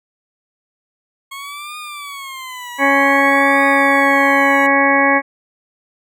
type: tone with vibrato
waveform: 20% pulse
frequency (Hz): 1088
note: C#6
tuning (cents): -33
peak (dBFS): -23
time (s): 1.31-4.67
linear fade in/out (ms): 10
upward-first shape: triangle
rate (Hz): 0.53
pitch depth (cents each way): 210
type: harmonic tone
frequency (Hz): 277.2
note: C#4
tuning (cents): 0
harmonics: 1 / 2 / 3 / 4 / 6 / 7 / 8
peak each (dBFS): -18 / -18 / -18 / -18 / -18 / -18 / -18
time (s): 2.78-5.22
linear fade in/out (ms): 50
effects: none